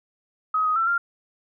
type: tone with pitch steps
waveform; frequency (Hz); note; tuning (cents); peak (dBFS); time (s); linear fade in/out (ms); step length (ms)
sine; 1267 / 1253 / 1340 / 1392; D#6 / D#6 / E6 / F6; +31 / +12 / +28 / -6; -19; 0.54-0.98; 5; 110
effects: none